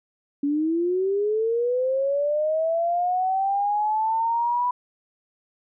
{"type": "linear sweep", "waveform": "sine", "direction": "up", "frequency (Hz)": [280, 990], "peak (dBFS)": -20, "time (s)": [0.43, 4.71], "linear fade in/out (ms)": 5, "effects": []}